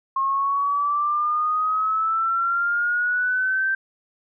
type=exponential sweep; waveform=sine; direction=up; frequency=1074 to 1568 Hz; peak=-19 dBFS; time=0.16-3.75 s; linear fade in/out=5 ms; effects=none